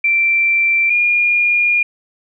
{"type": "tone pair in turn", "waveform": "sine", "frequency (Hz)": [2349, 2422], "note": ["D7", "D#7"], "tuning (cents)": [0, -47], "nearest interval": "minor second", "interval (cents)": 53, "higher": "second", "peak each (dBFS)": [-11, -11], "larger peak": "neither", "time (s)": [[0.04, 0.9], [0.9, 1.83]], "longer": "second", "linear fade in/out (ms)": 5, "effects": []}